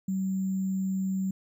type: tone with sample-and-hold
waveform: sine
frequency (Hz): 190.4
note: F#3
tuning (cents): +50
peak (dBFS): -26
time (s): 0.08-1.31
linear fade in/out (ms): 5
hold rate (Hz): 7350
effects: none